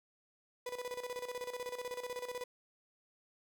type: tone with tremolo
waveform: 35% pulse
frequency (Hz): 493.9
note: B4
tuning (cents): 0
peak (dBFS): -36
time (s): 0.66-2.44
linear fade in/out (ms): 5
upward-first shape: square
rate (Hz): 16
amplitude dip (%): 70
effects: none